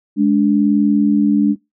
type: tone pair together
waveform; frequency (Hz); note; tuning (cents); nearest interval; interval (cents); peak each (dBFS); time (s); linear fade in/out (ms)
sine; 209.1 / 289.9; G#3 / D4; +12 / -22; tritone; 566; -13; 0.16-1.56; 50
effects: noise-tail reverb RT60 0.2 s tail -22 dB re dry